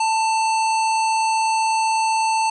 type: harmonic tone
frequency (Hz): 888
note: A5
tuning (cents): +16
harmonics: 1 / 3 / 5 / 7 / 9 / 10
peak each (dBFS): -17 / -27 / -31 / -34 / -36 / -37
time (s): 0-2.5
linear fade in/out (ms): 5
effects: none